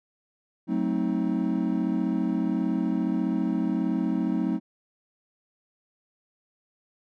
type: chord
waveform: triangle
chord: F# diminished seventh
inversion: none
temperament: equal with one note detuned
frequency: 185 / 220 / 261.6 / 315.8 Hz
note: F#3 / A3 / C4 / Eb4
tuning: 0 / 0 / 0 / +26 cents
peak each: -27 dBFS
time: 0.67-4.6 s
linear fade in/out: 50 ms
effects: none